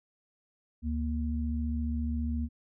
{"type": "tone pair together", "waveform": "sine", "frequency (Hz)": [73.42, 234.9], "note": ["D2", "A#3"], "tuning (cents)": [0, 13], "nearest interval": "octave + minor sixth", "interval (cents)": 2013, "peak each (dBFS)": [-30, -33], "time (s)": [0.82, 2.49], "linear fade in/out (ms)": 50, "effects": []}